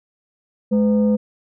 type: tone pair together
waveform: sine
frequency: 211.6 / 504 Hz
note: G#3 / B4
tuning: +33 / +35 cents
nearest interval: octave + minor third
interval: 1502 cents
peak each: -13 / -19 dBFS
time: 0.71-1.17 s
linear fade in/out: 20 ms
effects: tanh soft clip ceiling -9 dBFS